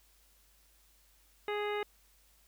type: harmonic tone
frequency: 415.3 Hz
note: G#4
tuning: in tune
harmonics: 1 / 2 / 3 / 4 / 5 / 6 / 7 / 9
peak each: -34 / -40 / -43 / -46 / -42 / -50 / -48 / -52 dBFS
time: 1.48-1.83 s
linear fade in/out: 2 ms
effects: added 50 Hz sine -67 dBFS peak until 2.47 s + white hiss -67 dBFS RMS until 2.47 s